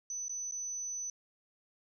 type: tone with dropouts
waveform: sine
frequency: 6000 Hz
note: F#8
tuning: 23 cents sharp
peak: -36 dBFS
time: 0.1-1.1 s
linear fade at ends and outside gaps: 2 ms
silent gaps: 0.283-0.294 / 0.512-0.521 s
effects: 13-bit